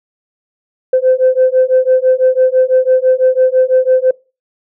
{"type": "beating tone pair", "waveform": "sine", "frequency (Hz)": [512, 518], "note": ["C5", "C5"], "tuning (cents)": [-38, -17], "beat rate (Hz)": 6, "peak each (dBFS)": -10, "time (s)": [0.93, 4.11], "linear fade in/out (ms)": 5, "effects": ["noise-tail reverb RT60 0.3 s tail -24 dB re dry", "tanh soft clip ceiling -2 dBFS"]}